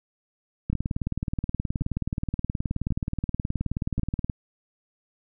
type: two click trains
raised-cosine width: 5 ms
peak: -14 / -15 dBFS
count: 69 / 4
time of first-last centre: 0.7-4.298 / 0.73-3.994 s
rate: 18.9 / 0.919 Hz
effects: none